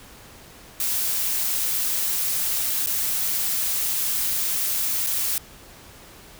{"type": "noise with dropouts", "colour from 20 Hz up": "blue", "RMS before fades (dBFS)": -24, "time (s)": [0.8, 5.38], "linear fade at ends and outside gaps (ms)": 1, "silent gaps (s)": [[2.861, 2.871], [5.064, 5.069]], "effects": ["pink hiss -46 dBFS RMS until 6.39 s"]}